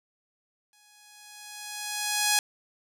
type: tone with exponential growth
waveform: 5% pulse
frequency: 835 Hz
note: G#5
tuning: 9 cents sharp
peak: -8 dBFS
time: 0.73-2.39 s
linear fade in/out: 1 ms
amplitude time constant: 360 ms
effects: none